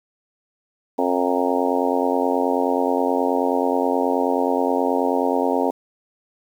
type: harmonic tone with a mistuned harmonic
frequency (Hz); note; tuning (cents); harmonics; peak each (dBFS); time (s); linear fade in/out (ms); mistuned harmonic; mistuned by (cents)
89.4; F2; +41; 3 / 4 / 5 / 6 / 7 / 8 / 9 / 10; -23 / -28 / -24 / -26 / -27 / -27 / -27 / -27; 0.98-5.71; 10; 10; +66
effects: 8-bit